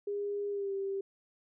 sine tone with pitch glide, 406.9 to 391.7 Hz, G#4 to G4, -35 to -1 cents, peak -32 dBFS, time 0.07-1.01 s, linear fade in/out 5 ms, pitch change -66 cents, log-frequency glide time 0.5-0.73 s, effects none

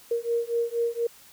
sine beating tone pair, 466.2 / 470.4 Hz, A#4 / A#4, 0 / +16 cents, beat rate 4.2 Hz, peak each -27 dBFS, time 0.11-1.07 s, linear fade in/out 5 ms, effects white hiss -52 dBFS RMS until 1.32 s

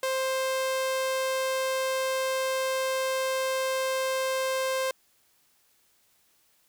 sawtooth tone, 525 Hz, C5, 6 cents sharp, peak -22 dBFS, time 0.03-4.91 s, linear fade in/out 2 ms, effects white hiss -66 dBFS RMS until 6.68 s

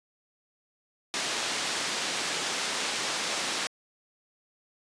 white band-pass noise, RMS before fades -31 dBFS, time 1.14-3.67 s, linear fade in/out 0 ms, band 210 to 5500 Hz, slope 12 dB/octave, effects resampled to 22050 Hz

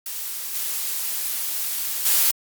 blue noise with level steps, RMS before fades -30 / -26 / -18 dBFS, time 0.06-2.31 s, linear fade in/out 2 ms, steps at 0.54 / 2.05 s, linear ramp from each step 10 ms, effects Opus 48 kbps

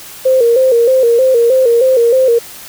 sine tone with vibrato, 493.9 Hz, B4, in tune, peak -6 dBFS, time 0.25-2.39 s, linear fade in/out 10 ms, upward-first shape square, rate 3.2 Hz, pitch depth 93 cents each way, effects white hiss -32 dBFS RMS until 2.68 s

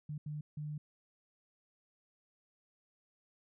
sine tone bursts at uneven times, 150 Hz, D3, 37 cents sharp, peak -38 dBFS, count 3, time 0.09-0.18 / 0.26-0.41 / 0.57-0.78 s, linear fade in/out 5 ms, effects none

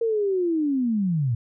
sine linear sweep, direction down, 466.2 to 110 Hz, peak -20 dBFS, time 0.01-1.35 s, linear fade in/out 5 ms, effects none

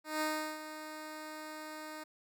10% pulse tone with ADSR envelope, 308.9 Hz, D#4, 12 cents flat, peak -23 dBFS, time 0.04-2.04 s, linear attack 170 ms, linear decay 370 ms, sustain -12 dB, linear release 10 ms, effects none

